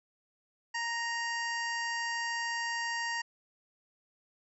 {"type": "harmonic tone", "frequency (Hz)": 933, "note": "A#5", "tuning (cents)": 1, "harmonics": [1, 2, 3, 5, 6, 7, 8], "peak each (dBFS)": [-37, -34, -43, -43, -46, -50, -49], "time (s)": [0.74, 3.22], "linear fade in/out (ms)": 10, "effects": []}